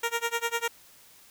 10% pulse tone with tremolo, 466.2 Hz, A#4, in tune, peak -16 dBFS, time 0.03-0.68 s, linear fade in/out 5 ms, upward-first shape sine, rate 10 Hz, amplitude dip 95%, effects white hiss -55 dBFS RMS until 1.3 s

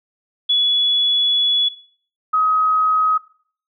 sine tone pair in turn, 3400 / 1265.5 Hz, G#7 / D#6, +40 / +29 cents, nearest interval octave + perfect fourth, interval 1711 cents, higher first, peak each -13 dBFS, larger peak neither, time 0.49-1.69 / 2.33-3.18 s, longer first, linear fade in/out 10 ms, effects noise-tail reverb RT60 0.5 s tail -18 dB re dry

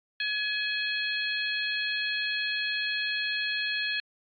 harmonic tone with a mistuned harmonic, 846 Hz, G#5, 32 cents sharp, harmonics 2 / 3 / 4 / 5, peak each -31 / -33 / -34 / -35 dBFS, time 0.2-4 s, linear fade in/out 2 ms, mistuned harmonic 4, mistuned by -34 cents, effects AAC 32 kbps

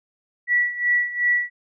sine tone with tremolo, 1946 Hz, B6, 26 cents flat, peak -15 dBFS, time 0.47-1.5 s, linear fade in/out 50 ms, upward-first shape sine, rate 2.7 Hz, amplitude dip 80%, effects none

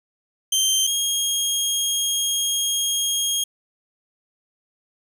20% pulse tone pair in turn, 3136 / 3257 Hz, G7 / G#7, 0 / -34 cents, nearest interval minor second, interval 66 cents, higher second, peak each -12 / -15 dBFS, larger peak first, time 0.52-0.87 / 0.87-3.44 s, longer second, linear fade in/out 5 ms, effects none

